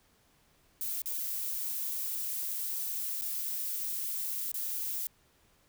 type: noise with dropouts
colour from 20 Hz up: violet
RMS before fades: -35 dBFS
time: 0.81-5.07 s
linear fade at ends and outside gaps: 1 ms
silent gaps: 1.019-1.058 / 3.212-3.219 / 4.517-4.542 s
effects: pink hiss -67 dBFS RMS until 5.68 s